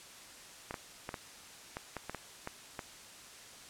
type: clicks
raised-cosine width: 0.5 ms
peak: -23 dBFS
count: 10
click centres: 0.709 / 0.742 / 1.091 / 1.142 / 1.769 / 1.967 / 2.096 / 2.147 / 2.474 / 2.792 s
effects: white hiss -52 dBFS RMS until 3.69 s + low-pass 9000 Hz 12 dB/octave